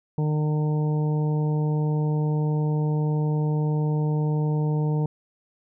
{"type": "harmonic tone", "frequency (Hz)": 151.8, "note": "D#3", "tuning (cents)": -42, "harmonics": [1, 2, 3, 4, 5, 6], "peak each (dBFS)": [-21, -33, -32, -42, -41, -39], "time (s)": [0.18, 5.06], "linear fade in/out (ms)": 2, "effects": []}